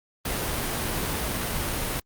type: noise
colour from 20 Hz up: pink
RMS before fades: -28 dBFS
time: 0.25-2 s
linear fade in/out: 5 ms
effects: Opus 48 kbps